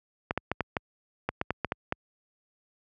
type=clicks; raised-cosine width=0.5 ms; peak=-12 dBFS; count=11; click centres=0.309 / 0.376 / 0.516 / 0.607 / 0.768 / 1.29 / 1.414 / 1.506 / 1.647 / 1.721 / 1.924 s; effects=high-pass 60 Hz 12 dB/octave